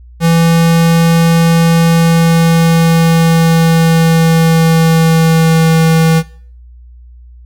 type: tone with pitch glide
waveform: square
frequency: 166.3 to 162.22 Hz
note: E3 to E3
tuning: +16 to -27 cents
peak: -7 dBFS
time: 0.2-6.23 s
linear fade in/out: 50 ms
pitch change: -43 cents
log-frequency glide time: 1.88-5.79 s
effects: noise-tail reverb RT60 0.5 s tail -20 dB re dry + added 60 Hz sine -33 dBFS peak until 7.45 s